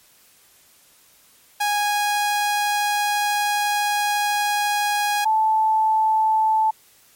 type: tone pair in turn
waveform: sawtooth / sine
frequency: 826 / 875.1 Hz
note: G#5 / A5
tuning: -10 / -10 cents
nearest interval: minor second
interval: 100 cents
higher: second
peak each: -15 dBFS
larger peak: neither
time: 1.6-5.25 / 5.25-6.71 s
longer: first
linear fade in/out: 10 ms
effects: white hiss -54 dBFS RMS until 7.15 s + MP3 64 kbps